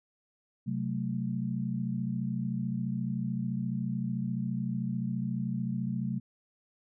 sine chord, F# diminished, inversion second, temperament equal with one note detuned, 130.81 / 186.07 / 220 Hz, C3 / F#3 / A3, 0 / +10 / 0 cents, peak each -34 dBFS, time 0.66-6.2 s, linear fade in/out 20 ms, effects none

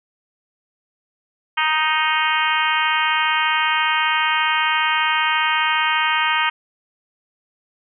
harmonic tone, 311.6 Hz, D#4, 3 cents sharp, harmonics 3 / 4 / 5 / 6 / 7 / 8 / 9 / 10, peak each -22 / -23 / -24 / -25 / -25 / -26 / -27 / -27 dBFS, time 1.57-6.5 s, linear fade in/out 10 ms, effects none

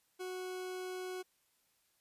40% pulse tone, 368.6 Hz, F#4, 7 cents flat, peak -39 dBFS, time 0.19-1.23 s, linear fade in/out 20 ms, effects white hiss -75 dBFS RMS until 2 s + resampled to 32000 Hz

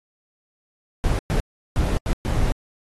brown noise bursts at uneven times, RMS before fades -20 dBFS, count 5, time 1.04-1.19 / 1.3-1.4 / 1.76-1.97 / 2.06-2.13 / 2.25-2.52 s, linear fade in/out 0 ms, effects AAC 32 kbps

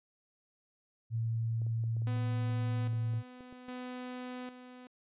sine tone, 113.9 Hz, A#2, 40 cents flat, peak -30 dBFS, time 1.1-3.23 s, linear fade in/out 50 ms
clicks, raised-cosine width 2 ms, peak -40 dBFS, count 11, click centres 1.618 / 1.666 / 1.839 / 1.967 / 2.02 / 2.166 / 2.497 / 2.932 / 3.136 / 3.407 / 3.526 s
sawtooth tone with tremolo, 250.8 Hz, B3, 27 cents sharp, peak -36 dBFS, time 2.07-4.87 s, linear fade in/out 0 ms, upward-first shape square, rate 0.62 Hz, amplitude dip 65%
effects resampled to 8000 Hz

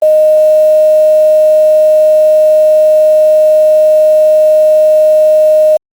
sine tone with quantisation, 618 Hz, D#5, 12 cents flat, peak -3 dBFS, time 0.02-5.77 s, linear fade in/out 5 ms, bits 5, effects Opus 32 kbps

